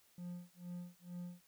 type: tone with tremolo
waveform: triangle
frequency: 176.5 Hz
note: F3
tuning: 19 cents sharp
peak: -40 dBFS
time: 0.18-1.41 s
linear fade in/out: 2 ms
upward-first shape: sine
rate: 2.2 Hz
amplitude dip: 100%
effects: white hiss -70 dBFS RMS until 1.47 s